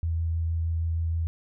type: tone with vibrato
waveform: sine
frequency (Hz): 82.41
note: E2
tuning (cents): 0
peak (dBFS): -24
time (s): 0.03-1.27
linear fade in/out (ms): 0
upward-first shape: sine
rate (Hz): 6.4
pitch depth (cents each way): 11
effects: none